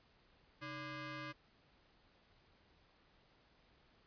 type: ring-modulated tone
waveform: 15% pulse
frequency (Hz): 441.5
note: A4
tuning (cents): +6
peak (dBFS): -35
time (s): 0.61-1.33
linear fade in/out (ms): 20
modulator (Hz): 750
effects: pink hiss -70 dBFS RMS until 4.06 s + resampled to 11025 Hz